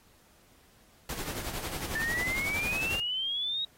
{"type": "noise with tremolo", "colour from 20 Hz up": "pink", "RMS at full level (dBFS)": -35, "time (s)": [1.09, 3], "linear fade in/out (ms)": 2, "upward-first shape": "sine", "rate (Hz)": 11, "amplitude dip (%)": 55}
{"type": "exponential sweep", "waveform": "sine", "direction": "up", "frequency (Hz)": [1760, 3818], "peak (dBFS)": -29, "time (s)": [1.95, 3.65], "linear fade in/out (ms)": 5}
{"effects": ["pink hiss -62 dBFS RMS until 3.77 s", "AAC 48 kbps"]}